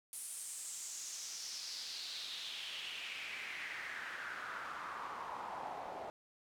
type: noise with band-pass filter sweep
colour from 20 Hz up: pink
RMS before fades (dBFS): -45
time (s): 0.13-6.1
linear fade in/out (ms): 0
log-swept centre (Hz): 10000 to 690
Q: 3.6
effects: none